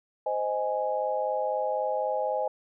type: chord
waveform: sine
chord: Ab major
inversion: first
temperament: just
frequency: 519.1 / 623 / 830.6 Hz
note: C5 / Eb5 / Ab5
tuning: -14 / +2 / 0 cents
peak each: -30 dBFS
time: 0.26-2.48 s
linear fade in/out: 5 ms
effects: none